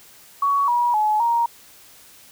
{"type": "tone with pitch steps", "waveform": "sine", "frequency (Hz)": [1122, 961, 852, 937], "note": ["C#6", "B5", "G#5", "A#5"], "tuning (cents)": [21, -48, 44, 9], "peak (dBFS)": -16, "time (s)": [0.42, 1.46], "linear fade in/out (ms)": 5, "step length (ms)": 260, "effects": ["white hiss -48 dBFS RMS until 2.31 s"]}